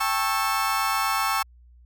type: chord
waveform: 35% pulse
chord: A dominant seventh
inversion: third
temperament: just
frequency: 792 / 880 / 1100 / 1320 Hz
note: G5 / A5 / C#6 / E6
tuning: +18 / 0 / -14 / +2 cents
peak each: -28 / -28 / -25 / -25 dBFS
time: 0-1.43 s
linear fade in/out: 10 ms
effects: added 60 Hz sine -49 dBFS peak until 1.85 s